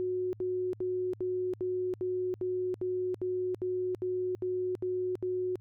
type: tone bursts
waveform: sine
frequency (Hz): 366.4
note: F#4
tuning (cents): -17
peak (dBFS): -29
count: 14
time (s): 0-5.556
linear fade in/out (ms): 0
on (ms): 330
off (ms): 72
effects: added 107 Hz sine -50 dBFS peak until 5.6 s